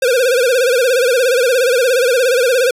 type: tone with vibrato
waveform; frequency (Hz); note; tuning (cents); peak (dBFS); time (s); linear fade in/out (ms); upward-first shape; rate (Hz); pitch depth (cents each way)
square; 501; B4; +25; -11; 0.02-2.71; 5; sine; 17; 120
effects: resampled to 32000 Hz